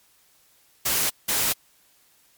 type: noise bursts at uneven times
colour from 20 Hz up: white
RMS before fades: -23 dBFS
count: 2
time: 0.85-1.1 / 1.28-1.53 s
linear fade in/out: 10 ms
effects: white hiss -60 dBFS RMS until 2.37 s + MP3 96 kbps